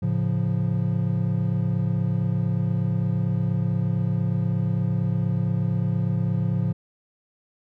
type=chord; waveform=triangle; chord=A augmented; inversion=none; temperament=equal; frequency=110 / 138.59 / 174.61 Hz; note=A2 / C#3 / E#3; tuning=0 / 0 / 0 cents; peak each=-23 / -24 / -23 dBFS; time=0.02-6.73 s; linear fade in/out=10 ms; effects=none